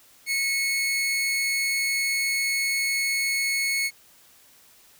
sawtooth tone with amplitude modulation, 2193 Hz, C#7, 19 cents flat, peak -18 dBFS, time 0.26-3.91 s, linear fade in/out 50 ms, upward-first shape sine, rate 246 Hz, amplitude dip 30%, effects white hiss -55 dBFS RMS until 4.99 s

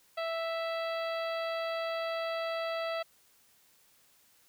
harmonic tone, 659.3 Hz, E5, in tune, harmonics 1 / 2 / 3 / 4 / 5 / 6 / 7, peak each -33 / -39 / -43 / -45 / -47 / -49 / -50 dBFS, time 0.17-3.03 s, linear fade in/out 10 ms, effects white hiss -65 dBFS RMS until 4.48 s

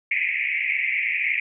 pink band-pass noise, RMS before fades -24 dBFS, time 0.11-1.4 s, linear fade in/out 5 ms, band 2000 to 2500 Hz, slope 96 dB/octave, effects none

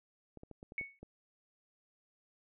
clicks, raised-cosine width 2 ms, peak -36 dBFS, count 7, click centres 0.373 / 0.434 / 0.513 / 0.629 / 0.721 / 0.812 / 1.03 s
sine tone with exponential decay, 2217 Hz, C#7, in tune, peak -32 dBFS, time 0.78-0.99 s, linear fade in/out 1 ms, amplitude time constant 44 ms
effects none

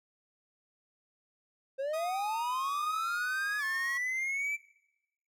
triangle linear sweep, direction up, 523.3 to 2339 Hz, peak -29 dBFS, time 1.78-4.57 s, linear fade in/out 20 ms
sawtooth tone with pitch glide, 1244.5 to 1083.4 Hz, D#6 to C#6, 0 to -40 cents, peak -36 dBFS, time 1.93-3.98 s, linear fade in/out 10 ms, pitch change -240 cents, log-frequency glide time 3.58-3.64 s
effects noise-tail reverb RT60 0.9 s tail -21 dB re dry

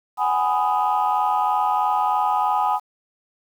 sine chord, G# minor seventh, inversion third, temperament just, 747.5 / 830.6 / 996.7 / 1245.9 Hz, F#5 / G#5 / B5 / D#6, +17 / 0 / +16 / +2 cents, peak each -24 / -20 / -23 / -24 dBFS, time 0.17-2.8 s, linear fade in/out 50 ms, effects tanh soft clip ceiling -10 dBFS + 8-bit

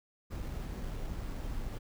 brown noise with sample-and-hold, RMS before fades -38 dBFS, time 0.3-1.79 s, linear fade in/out 20 ms, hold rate 6300 Hz, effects none

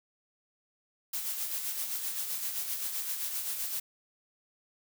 blue noise with tremolo, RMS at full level -33 dBFS, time 1.13-3.8 s, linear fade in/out 5 ms, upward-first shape sine, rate 7.7 Hz, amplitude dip 45%, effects none

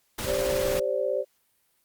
pink noise with tremolo, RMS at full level -31 dBFS, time 0.18-0.8 s, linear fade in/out 10 ms, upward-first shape sine, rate 19 Hz, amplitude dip 25%
sine chord, G suspended fourth, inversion none, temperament equal with one note detuned, 392 / 523.3 / 580.9 Hz, G4 / C5 / D5, 0 / 0 / -19 cents, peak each -31 / -27 / -28 dBFS, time 0.25-1.25 s, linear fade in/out 50 ms
effects white hiss -69 dBFS RMS until 1.84 s + Opus 48 kbps

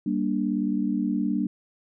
sine chord, G minor, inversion none, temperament just, 196 / 235.2 / 294 Hz, G3 / Bb3 / D4, 0 / +16 / +2 cents, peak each -27 dBFS, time 0.06-1.47 s, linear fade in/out 5 ms, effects none

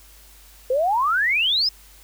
sine exponential sweep, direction up, 489.7 to 5274 Hz, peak -17 dBFS, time 0.7-1.69 s, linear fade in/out 5 ms, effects added 50 Hz sine -49 dBFS peak until 2.03 s + white hiss -50 dBFS RMS until 2.03 s

